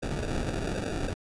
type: noise with sample-and-hold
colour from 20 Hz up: pink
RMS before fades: -31 dBFS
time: 0.02-1.14 s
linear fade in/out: 10 ms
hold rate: 1050 Hz
effects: resampled to 22050 Hz